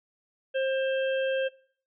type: harmonic tone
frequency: 531 Hz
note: C5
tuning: 25 cents sharp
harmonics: 1 / 3 / 5 / 6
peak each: -25 / -35 / -39 / -41 dBFS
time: 0.54-1.49 s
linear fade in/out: 20 ms
effects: noise-tail reverb RT60 0.5 s tail -21 dB re dry

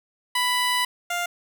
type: tone pair in turn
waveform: 15% pulse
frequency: 990 / 700 Hz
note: B5 / F5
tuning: +4 / +4 cents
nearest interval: tritone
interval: 600 cents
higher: first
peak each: -14 / -18 dBFS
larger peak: first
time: 0.35-0.85 / 1.1-1.26 s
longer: first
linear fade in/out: 5 ms
effects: none

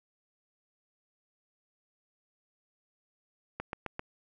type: click train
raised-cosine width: 0.5 ms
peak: -20 dBFS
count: 4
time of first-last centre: 3.6-3.994 s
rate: 7.61 Hz
effects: none

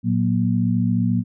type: tone cluster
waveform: sine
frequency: 114 / 182.9 / 237.2 Hz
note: A#2 / F#3 / A#3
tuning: -38 / -20 / +30 cents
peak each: -21 dBFS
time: 0.03-1.24 s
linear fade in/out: 50 ms
effects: none

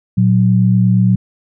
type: tone pair together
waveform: sine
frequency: 116.37 / 185 Hz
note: A#2 / F#3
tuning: -3 / 0 cents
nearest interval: minor sixth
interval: 803 cents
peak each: -11 dBFS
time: 0.17-1.16 s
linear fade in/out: 10 ms
effects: none

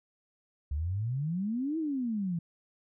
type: exponential two-way sweep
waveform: sine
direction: up then down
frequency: 68.7 to 330 to 163 Hz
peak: -29 dBFS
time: 0.71-2.39 s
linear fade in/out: 5 ms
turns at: 1.78 s
effects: none

